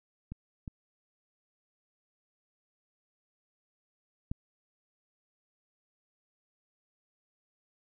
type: clicks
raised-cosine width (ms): 5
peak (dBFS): -27 / -27 / -21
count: 3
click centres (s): 0.32 / 0.678 / 4.315
effects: none